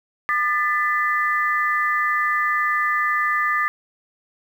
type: tone cluster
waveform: sine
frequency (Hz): 1207 / 1759 / 1999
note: D6 / A6 / B6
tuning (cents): +47 / -1 / +20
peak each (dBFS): -21 / -22 / -25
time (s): 0.29-3.68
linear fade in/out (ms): 0
effects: 8-bit